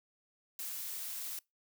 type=noise; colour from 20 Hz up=blue; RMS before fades=-41 dBFS; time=0.59-1.39 s; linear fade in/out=2 ms; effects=noise-tail reverb RT60 0.2 s tail -24 dB re dry

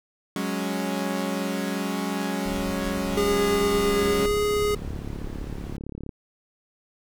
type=chord; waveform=sawtooth; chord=F# suspended second; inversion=none; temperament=equal; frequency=185 / 207.7 / 277.2 Hz; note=F#3 / G#3 / C#4; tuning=0 / 0 / 0 cents; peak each=-26 dBFS; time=0.36-4.26 s; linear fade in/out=2 ms
type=noise; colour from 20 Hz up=brown; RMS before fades=-35 dBFS; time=2.45-5.77 s; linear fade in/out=5 ms
type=tone with pitch glide; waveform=square; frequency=406.6 to 415.6 Hz; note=G#4 to G#4; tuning=-37 to +1 cents; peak=-22 dBFS; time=3.17-4.75 s; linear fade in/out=5 ms; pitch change=+38 cents; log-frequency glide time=4.08-4.37 s
type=click train; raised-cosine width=3 ms; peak=-22 dBFS; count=74; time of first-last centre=4.03-6.092 s; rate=35.4 Hz
effects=none

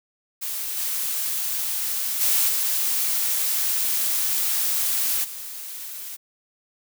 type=noise with level steps; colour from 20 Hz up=blue; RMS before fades=-29 / -26 / -20 / -23 / -35 dBFS; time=0.41-6.17 s; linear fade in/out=20 ms; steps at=0.76 / 2.2 / 2.48 / 5.23 s; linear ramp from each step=20 ms; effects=none

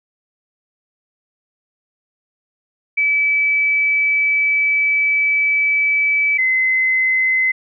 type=tone pair in turn; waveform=sine; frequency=2300 / 2049 Hz; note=D7 / C7; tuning=-37 / -37 cents; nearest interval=major second; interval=200 cents; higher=first; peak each=-13 dBFS; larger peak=neither; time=2.97-6.38 / 6.38-7.52 s; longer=first; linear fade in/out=10 ms; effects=none

